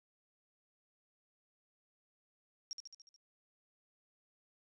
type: tone with echo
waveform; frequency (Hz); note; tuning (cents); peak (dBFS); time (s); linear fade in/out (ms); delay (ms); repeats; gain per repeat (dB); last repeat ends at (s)
sine; 5588; F8; 0; -39; 2.71-2.73; 0; 72; 6; -4; 3.162
effects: resampled to 24000 Hz

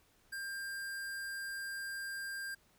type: tone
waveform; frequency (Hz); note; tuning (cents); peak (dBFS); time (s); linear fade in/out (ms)
square; 1595; G6; +30; -40; 0.32-2.55; 10
effects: pink hiss -69 dBFS RMS until 2.78 s

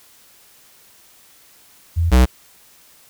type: tone pair in turn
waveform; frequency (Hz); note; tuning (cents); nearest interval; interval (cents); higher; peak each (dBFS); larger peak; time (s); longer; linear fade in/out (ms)
sine / square; 84.1 / 63; E2 / B1; +35 / +35; perfect fourth; 500; first; -14 / -9; second; 1.96-2.11 / 2.11-2.26; neither; 20
effects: white hiss -50 dBFS RMS until 3.09 s

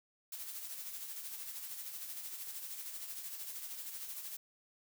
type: noise with tremolo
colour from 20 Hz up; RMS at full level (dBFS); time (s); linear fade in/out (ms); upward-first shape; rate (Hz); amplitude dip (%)
blue; -43; 0.32-4.37; 5; sine; 13; 45
effects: none

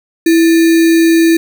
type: tone with sample-and-hold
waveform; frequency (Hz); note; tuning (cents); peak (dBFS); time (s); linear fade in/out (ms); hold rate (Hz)
sine; 329.6; E4; 0; -5; 0.26-1.37; 5; 2100
effects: none

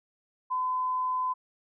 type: tone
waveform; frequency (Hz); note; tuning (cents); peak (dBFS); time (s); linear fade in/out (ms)
sine; 1016; B5; +49; -26; 0.5-1.34; 20
effects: none

